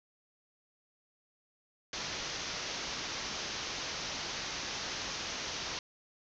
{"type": "low-pass noise", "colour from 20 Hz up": "white", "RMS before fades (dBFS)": -39, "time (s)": [1.93, 5.79], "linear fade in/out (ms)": 2, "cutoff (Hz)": 6400, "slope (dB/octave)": 96, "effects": []}